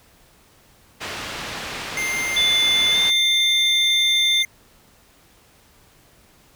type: low-pass noise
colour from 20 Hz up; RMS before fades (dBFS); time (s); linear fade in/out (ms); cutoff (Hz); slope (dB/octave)
white; -31; 1-3.11; 20; 3400; 12
type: tone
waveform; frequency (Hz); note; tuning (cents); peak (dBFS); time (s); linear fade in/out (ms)
square; 2102; C7; +7; -23; 1.97-4.45; 2
type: tone with pitch glide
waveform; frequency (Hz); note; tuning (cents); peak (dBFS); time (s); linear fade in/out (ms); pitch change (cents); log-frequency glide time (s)
sine; 3503 to 3566; A7 to A7; -8 to +22; -16; 2.36-4.43; 10; +30; 2.91-2.96
effects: pink hiss -54 dBFS RMS until 6.55 s